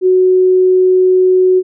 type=tone; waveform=sine; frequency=370 Hz; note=F#4; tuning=in tune; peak=-6 dBFS; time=0.01-1.63 s; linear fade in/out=50 ms; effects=none